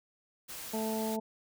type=noise; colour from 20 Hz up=white; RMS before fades=-43 dBFS; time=0.48-1.17 s; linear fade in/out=20 ms
type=harmonic tone; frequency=220 Hz; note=A3; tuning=in tune; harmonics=1 / 2 / 3 / 4; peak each=-34 / -37 / -39 / -40 dBFS; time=0.73-1.2 s; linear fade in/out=10 ms
effects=none